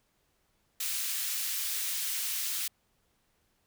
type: high-pass noise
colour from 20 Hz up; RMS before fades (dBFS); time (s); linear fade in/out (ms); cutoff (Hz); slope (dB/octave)
white; -33; 0.8-2.68; 5; 2100; 12
effects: pink hiss -73 dBFS RMS until 3.66 s